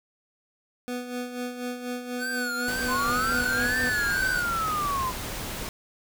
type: tone with tremolo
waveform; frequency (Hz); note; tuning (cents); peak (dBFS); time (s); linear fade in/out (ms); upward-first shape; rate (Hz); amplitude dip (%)
25% pulse; 246.9; B3; 0; -25; 0.88-3.89; 0; sine; 4.1; 60
type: tone with vibrato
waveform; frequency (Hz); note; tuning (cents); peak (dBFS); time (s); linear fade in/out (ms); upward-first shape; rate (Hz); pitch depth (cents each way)
square; 1480; F#6; 0; -29; 2.18-4.44; 50; triangle; 2; 110
type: noise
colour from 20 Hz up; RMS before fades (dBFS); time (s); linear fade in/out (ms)
pink; -34; 2.68-5.69; 0
type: linear two-way sweep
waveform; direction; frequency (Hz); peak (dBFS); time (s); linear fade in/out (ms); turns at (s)
sine; up then down; 997 to 1800 to 997; -25; 2.87-5.13; 50; 3.81
effects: none